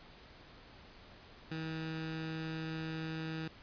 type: tone with notch filter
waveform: 15% pulse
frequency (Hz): 159.9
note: D#3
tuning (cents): +48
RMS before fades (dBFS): -40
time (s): 1.51-3.48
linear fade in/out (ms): 5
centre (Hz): 600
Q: 1.1
effects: pink hiss -56 dBFS RMS until 3.62 s + resampled to 11025 Hz